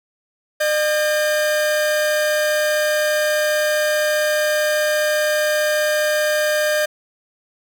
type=tone pair together; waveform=45% pulse; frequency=606 / 1604.3 Hz; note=D#5 / G6; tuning=-46 / +40 cents; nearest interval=octave + perfect fourth; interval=1686 cents; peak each=-17 / -23 dBFS; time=0.6-6.86 s; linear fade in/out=10 ms; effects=none